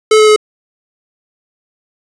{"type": "tone with pitch steps", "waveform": "square", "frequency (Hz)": [433.2, 429.7, 426.3], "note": ["A4", "A4", "G#4"], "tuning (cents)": [-27, -41, 45], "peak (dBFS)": -5, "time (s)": [0.11, 0.362], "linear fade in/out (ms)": 5, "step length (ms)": 84, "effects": ["resampled to 22050 Hz", "7-bit"]}